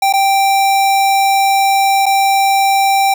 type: tone with dropouts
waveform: square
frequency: 784 Hz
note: G5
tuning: in tune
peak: -10 dBFS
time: 0.02-3.14 s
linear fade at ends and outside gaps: 5 ms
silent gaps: 0.127-0.136 / 2.058-2.063 s
effects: none